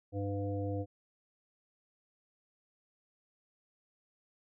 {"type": "harmonic tone with a mistuned harmonic", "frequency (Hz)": 100.3, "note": "G2", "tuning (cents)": 40, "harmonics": [1, 3, 5, 7], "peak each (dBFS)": [-35, -39, -39, -46], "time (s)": [0.12, 0.86], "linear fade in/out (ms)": 50, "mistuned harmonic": 1, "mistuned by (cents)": -23, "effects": []}